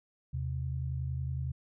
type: tone pair together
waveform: sine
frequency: 80 / 130.83 Hz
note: D#2 / C3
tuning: +49 / 0 cents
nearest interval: major sixth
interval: 851 cents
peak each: -35 / -34 dBFS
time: 0.33-1.52 s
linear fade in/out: 10 ms
effects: none